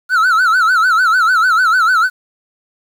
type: tone with vibrato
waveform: triangle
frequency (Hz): 1396.9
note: F6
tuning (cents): 0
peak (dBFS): -7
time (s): 0.09-2.1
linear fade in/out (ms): 50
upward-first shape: sine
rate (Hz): 6.7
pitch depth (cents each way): 150
effects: 7-bit